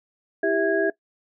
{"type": "tone cluster", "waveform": "sine", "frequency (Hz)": [329.6, 395.9, 655, 1649], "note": ["E4", "G4", "E5", "G#6"], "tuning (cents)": [0, 17, -11, -13], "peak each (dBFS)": [-26, -23, -24, -26], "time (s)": [0.43, 0.9], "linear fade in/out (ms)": 5, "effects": ["noise-tail reverb RT60 0.1 s tail -19 dB re dry"]}